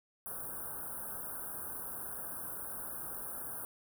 white band-stop noise, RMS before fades -42 dBFS, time 0.26-3.65 s, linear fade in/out 0 ms, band 1600 to 9100 Hz, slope 96 dB/octave, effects none

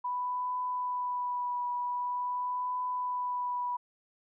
sine tone with vibrato, 987.8 Hz, B5, in tune, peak -30 dBFS, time 0.04-3.77 s, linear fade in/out 10 ms, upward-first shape triangle, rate 0.45 Hz, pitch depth 20 cents each way, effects none

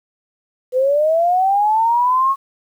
sine linear sweep, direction up, 496.1 to 1100 Hz, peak -12 dBFS, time 0.72-2.36 s, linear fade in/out 50 ms, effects 8-bit

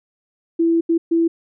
sine tone bursts at uneven times, 332.6 Hz, E4, 16 cents sharp, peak -13 dBFS, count 3, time 0.59-0.81 / 0.89-0.98 / 1.11-1.28 s, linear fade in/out 10 ms, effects none

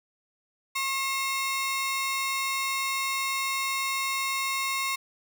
sawtooth ring-modulated tone, 1612 Hz, G6, 48 cents sharp, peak -20 dBFS, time 0.75-4.96 s, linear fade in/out 10 ms, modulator 530 Hz, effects none

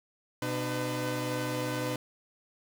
sawtooth tone cluster, 125.3 / 302.4 / 505 Hz, B2 / D#4 / B4, +25 / -49 / +39 cents, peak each -31 dBFS, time 0.42-1.96 s, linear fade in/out 2 ms, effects none

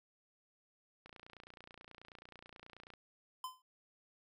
click train, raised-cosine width 0.3 ms, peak -37 dBFS, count 56, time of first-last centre 1.06-2.937 s, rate 29.3 Hz
square tone with exponential decay, 1024 Hz, C6, 38 cents flat, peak -38 dBFS, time 3.44-3.62 s, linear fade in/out 2 ms, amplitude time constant 39 ms
effects none

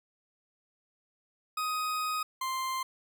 40% pulse tone pair in turn, 1253 / 1047 Hz, D#6 / C6, +12 / +1 cents, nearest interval minor third, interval 311 cents, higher first, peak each -29 / -30 dBFS, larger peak first, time 1.57-2.23 / 2.41-2.83 s, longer first, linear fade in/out 5 ms, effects none

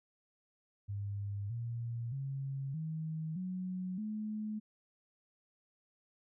sine tone with pitch steps, 101 / 117.37 / 136.39 / 158.49 / 184.17 / 214 Hz, G#2 / A#2 / C#3 / D#3 / F#3 / A3, -48 / +12 / -28 / +32 / -8 / -48 cents, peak -36 dBFS, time 0.88-4.6 s, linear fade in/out 20 ms, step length 620 ms, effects none

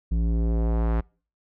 square tone with low-pass filter sweep, 56.4 Hz, A1, 44 cents sharp, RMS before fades -23 dBFS, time 0.11-1.01 s, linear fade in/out 10 ms, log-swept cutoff 180 to 1500 Hz, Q 1, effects noise-tail reverb RT60 0.4 s tail -26 dB re dry

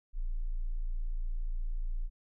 sine tone, 28.46 Hz, A#0, 41 cents flat, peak -30 dBFS, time 0.13-2.1 s, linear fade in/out 50 ms, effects none

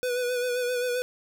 square tone with vibrato, 493.9 Hz, B4, in tune, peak -26 dBFS, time 0.03-1.02 s, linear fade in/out 0 ms, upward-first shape sine, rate 7.6 Hz, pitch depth 34 cents each way, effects none

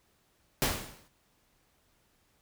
pink noise with exponential decay, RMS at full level -25 dBFS, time 0.62-1.08 s, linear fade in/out 0 ms, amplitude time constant 99 ms, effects pink hiss -70 dBFS RMS until 2.41 s

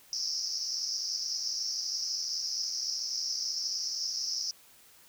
pink band-pass noise, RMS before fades -34 dBFS, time 0.13-4.51 s, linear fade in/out 0 ms, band 5000 to 5700 Hz, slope 96 dB/octave, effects white hiss -58 dBFS RMS until 5.08 s

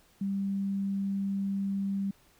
sine tone, 196.8 Hz, G3, 7 cents sharp, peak -28 dBFS, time 0.21-2.11 s, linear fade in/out 5 ms, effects pink hiss -63 dBFS RMS until 2.39 s

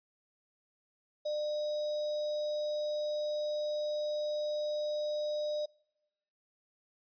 sine tone with sample-and-hold, 600 Hz, D5, 37 cents sharp, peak -31 dBFS, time 1.25-5.66 s, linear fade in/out 10 ms, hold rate 4410 Hz, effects noise-tail reverb RT60 0.9 s tail -25 dB re dry + resampled to 11025 Hz

